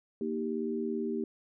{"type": "chord", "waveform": "sine", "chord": "Eb major", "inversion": "second", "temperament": "equal", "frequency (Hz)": [233.1, 311.1, 392], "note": ["Bb3", "Eb4", "G4"], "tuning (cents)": [0, 0, 0], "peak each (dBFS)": [-34, -37, -34], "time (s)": [0.21, 1.24], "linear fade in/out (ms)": 2, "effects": []}